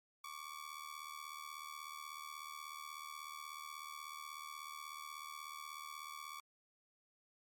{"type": "ring-modulated tone", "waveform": "sawtooth", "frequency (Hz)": 1139, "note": "C#6", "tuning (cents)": 47, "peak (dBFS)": -40, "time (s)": [0.24, 6.4], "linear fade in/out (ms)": 2, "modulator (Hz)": 38.2, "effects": ["MP3 96 kbps"]}